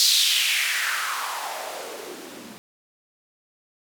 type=noise with band-pass filter sweep; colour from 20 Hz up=blue; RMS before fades=-25 dBFS; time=0-2.58 s; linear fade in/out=0 ms; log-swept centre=4600 to 210 Hz; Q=3.2; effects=none